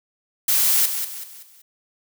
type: noise with echo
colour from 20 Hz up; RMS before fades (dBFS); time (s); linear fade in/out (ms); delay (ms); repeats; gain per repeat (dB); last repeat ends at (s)
blue; -18; 0.48-0.86; 5; 190; 4; -8; 1.62
effects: none